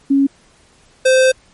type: tone pair in turn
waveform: sine / square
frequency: 275.9 / 519.5 Hz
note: C#4 / C5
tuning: -8 / -12 cents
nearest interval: major seventh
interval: 1096 cents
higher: second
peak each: -9 dBFS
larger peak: neither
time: 0.1-0.27 / 1.05-1.32 s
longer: second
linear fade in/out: 10 ms
effects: pink hiss -51 dBFS RMS until 1.53 s + MP3 48 kbps